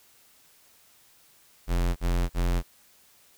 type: tone bursts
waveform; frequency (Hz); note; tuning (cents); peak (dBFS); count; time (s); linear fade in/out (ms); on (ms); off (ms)
square; 43.65; F1; 0; -23; 3; 1.67-2.628; 50; 290; 44
effects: white hiss -59 dBFS RMS until 3.37 s